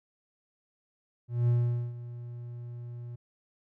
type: tone with ADSR envelope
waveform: triangle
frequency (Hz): 120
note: B2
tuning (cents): -49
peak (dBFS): -19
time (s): 1.28-3.16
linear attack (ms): 200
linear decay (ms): 450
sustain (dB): -17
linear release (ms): 10
effects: none